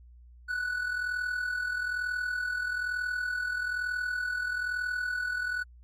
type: tone with amplitude modulation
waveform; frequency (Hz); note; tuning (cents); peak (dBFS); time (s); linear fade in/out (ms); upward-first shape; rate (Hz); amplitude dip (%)
triangle; 1480; F#6; 0; -25; 0.48-5.64; 20; sine; 41.1; 55
effects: added 60 Hz sine -50 dBFS peak until 5.83 s + AAC 64 kbps